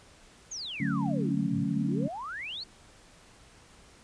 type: exponential two-way sweep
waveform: sine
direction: down then up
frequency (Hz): 6860 to 103.83 to 4609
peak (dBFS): -35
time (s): 0.51-2.64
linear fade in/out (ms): 10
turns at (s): 1.58
type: chord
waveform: sine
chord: D major seventh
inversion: none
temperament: equal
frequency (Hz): 146.83 / 185 / 220 / 277.2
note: D3 / F#3 / A3 / C#4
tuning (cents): 0 / 0 / 0 / 0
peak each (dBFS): -32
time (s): 0.8-2.08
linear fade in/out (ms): 5
effects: pink hiss -56 dBFS RMS until 4.03 s + resampled to 22050 Hz